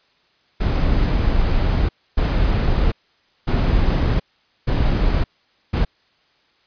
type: noise bursts at uneven times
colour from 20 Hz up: brown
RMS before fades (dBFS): -17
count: 5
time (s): 0.6-1.89 / 2.17-2.92 / 3.47-4.2 / 4.67-5.24 / 5.73-5.85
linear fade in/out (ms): 10
effects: white hiss -60 dBFS RMS until 6.66 s + resampled to 11025 Hz

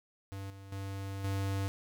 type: tone with level steps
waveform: square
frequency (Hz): 97.8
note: G2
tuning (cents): -4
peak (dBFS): -40 / -48 / -38 / -32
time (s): 0.32-1.68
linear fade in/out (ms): 0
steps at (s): 0.5 / 0.72 / 1.24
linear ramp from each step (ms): 2
effects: none

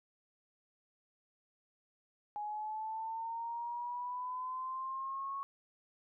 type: linear sweep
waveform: sine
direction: up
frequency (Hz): 830.6 to 1106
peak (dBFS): -37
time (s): 2.36-5.43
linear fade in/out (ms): 0
effects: none

